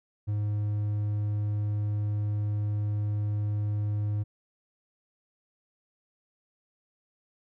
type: tone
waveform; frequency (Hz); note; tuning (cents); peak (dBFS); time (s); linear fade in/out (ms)
triangle; 104.3; G#2; +8; -24; 0.27-4.24; 20
effects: none